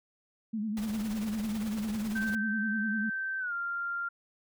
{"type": "tone with vibrato", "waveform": "sine", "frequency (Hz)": 214.7, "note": "A3", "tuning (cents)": -42, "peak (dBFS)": -30, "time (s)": [0.53, 3.1], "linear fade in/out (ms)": 10, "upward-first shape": "sine", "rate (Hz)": 10, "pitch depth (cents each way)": 81}
{"type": "noise with tremolo", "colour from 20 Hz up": "pink", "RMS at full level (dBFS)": -42, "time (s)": [0.77, 2.35], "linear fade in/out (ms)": 0, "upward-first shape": "sine", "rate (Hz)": 18, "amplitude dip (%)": 55}
{"type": "tone with pitch glide", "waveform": "sine", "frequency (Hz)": [1553, 1391.6], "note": ["G6", "F6"], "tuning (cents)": [-17, -7], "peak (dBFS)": -31, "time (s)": [2.15, 4.09], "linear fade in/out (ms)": 10, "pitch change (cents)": -190, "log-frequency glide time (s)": [3.39, 3.53]}
{"effects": []}